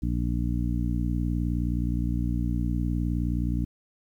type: harmonic tone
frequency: 59.4 Hz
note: A#1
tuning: 33 cents sharp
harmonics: 1 / 2 / 3 / 4 / 5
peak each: -27 / -30 / -32 / -33 / -34 dBFS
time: 0.02-3.65 s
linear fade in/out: 10 ms
effects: 10-bit